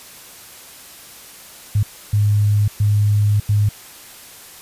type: tone bursts at uneven times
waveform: sine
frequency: 103.83 Hz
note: G#2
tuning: in tune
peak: -12 dBFS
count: 4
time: 1.75-1.83 / 2.13-2.68 / 2.8-3.4 / 3.49-3.69 s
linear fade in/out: 5 ms
effects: white hiss -40 dBFS RMS until 4.61 s + resampled to 32000 Hz